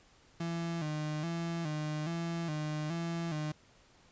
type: tone with vibrato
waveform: 35% pulse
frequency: 160 Hz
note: D#3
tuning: 49 cents sharp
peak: -32 dBFS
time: 0.4-3.52 s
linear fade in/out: 5 ms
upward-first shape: square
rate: 1.2 Hz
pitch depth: 85 cents each way
effects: pink hiss -63 dBFS RMS until 4.11 s + resampled to 16000 Hz